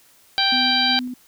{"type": "harmonic tone", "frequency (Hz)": 784, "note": "G5", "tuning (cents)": 0, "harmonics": [1, 2, 3, 4, 5, 6], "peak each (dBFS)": [-24, -24, -27, -23, -21, -23], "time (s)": [0.38, 0.99], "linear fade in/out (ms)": 0}
{"type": "tone with tremolo", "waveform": "sine", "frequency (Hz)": 250, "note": "B3", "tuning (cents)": 21, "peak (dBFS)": -25, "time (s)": [0.52, 1.14], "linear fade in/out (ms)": 5, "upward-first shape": "square", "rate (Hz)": 2.7, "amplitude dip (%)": 25}
{"effects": ["white hiss -54 dBFS RMS until 1.27 s"]}